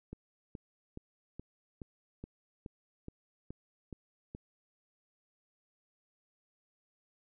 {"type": "click train", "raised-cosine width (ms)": 3, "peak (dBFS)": -30, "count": 11, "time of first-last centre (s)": [0.13, 4.349], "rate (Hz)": 2.37, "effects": []}